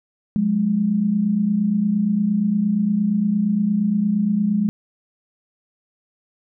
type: tone pair together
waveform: sine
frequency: 180.98 / 209.6 Hz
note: F#3 / G#3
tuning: -38 / +16 cents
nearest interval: minor third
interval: 254 cents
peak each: -23 / -17 dBFS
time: 0.36-4.69 s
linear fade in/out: 0 ms
effects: none